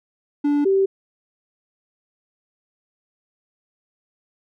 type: tone pair in turn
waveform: triangle / sine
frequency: 290.1 / 388 Hz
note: D4 / G4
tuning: -21 / -18 cents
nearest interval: perfect fourth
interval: 503 cents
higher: second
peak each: -14 dBFS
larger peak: neither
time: 0.44-0.65 / 0.65-0.86 s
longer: neither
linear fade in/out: 10 ms
effects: none